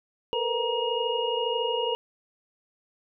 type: tone cluster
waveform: sine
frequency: 447.6 / 469.5 / 502 / 941 / 2863 Hz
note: A4 / A#4 / B4 / A#5 / F7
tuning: +30 / +12 / +28 / +16 / +42 cents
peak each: -31 dBFS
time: 0.33-1.95 s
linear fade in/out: 0 ms
effects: none